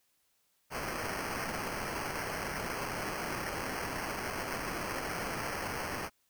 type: noise with sample-and-hold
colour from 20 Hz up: white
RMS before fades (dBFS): -37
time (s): 0.7-6.1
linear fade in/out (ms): 50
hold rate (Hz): 3675
effects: white hiss -74 dBFS RMS until 6.29 s